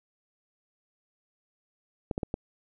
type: clicks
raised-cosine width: 2 ms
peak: -16 dBFS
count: 4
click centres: 2.112 / 2.179 / 2.232 / 2.341 s
effects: none